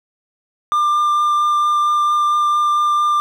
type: tone with vibrato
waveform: triangle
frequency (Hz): 1194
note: D6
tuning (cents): +28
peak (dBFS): -11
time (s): 0.72-3.2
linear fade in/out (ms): 0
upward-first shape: triangle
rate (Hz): 4.4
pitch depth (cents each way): 10
effects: none